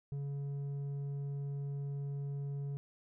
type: tone with low-pass filter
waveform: square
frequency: 140.9 Hz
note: C#3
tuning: 29 cents sharp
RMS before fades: -39 dBFS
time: 0.12-2.77 s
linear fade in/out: 0 ms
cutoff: 290 Hz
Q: 0.77
effects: none